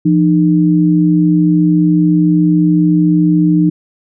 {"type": "tone pair together", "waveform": "sine", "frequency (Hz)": [171.2, 305], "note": ["F3", "D#4"], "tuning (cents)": [-34, -34], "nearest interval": "minor seventh", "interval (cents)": 1000, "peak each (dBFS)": -10, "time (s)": [0.05, 3.7], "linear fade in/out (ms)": 10, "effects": []}